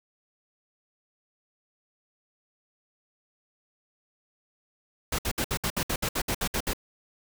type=noise bursts; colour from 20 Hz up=pink; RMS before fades=-28 dBFS; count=13; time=5.12-6.734 s; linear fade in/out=5 ms; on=66 ms; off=63 ms; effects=none